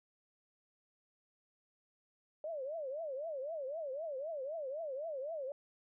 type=tone with vibrato; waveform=sine; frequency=587.3 Hz; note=D5; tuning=in tune; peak=-38 dBFS; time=2.44-5.52 s; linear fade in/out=2 ms; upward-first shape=triangle; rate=3.9 Hz; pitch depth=260 cents each way; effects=none